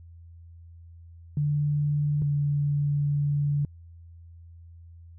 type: tone pair in turn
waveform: sine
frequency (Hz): 146.83 / 144.47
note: D3 / D3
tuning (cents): 0 / -28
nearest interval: unison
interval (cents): 28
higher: first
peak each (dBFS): -22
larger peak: neither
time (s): 1.37-2.22 / 2.22-3.65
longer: second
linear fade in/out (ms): 2
effects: added 84 Hz sine -45 dBFS peak until 5.18 s